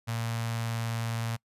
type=tone with notch filter; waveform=sawtooth; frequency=114.9 Hz; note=A#2; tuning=25 cents flat; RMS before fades=-32 dBFS; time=0.07-1.37 s; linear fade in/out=20 ms; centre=350 Hz; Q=0.63; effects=noise-tail reverb RT60 0.1 s tail -25 dB re dry + resampled to 32000 Hz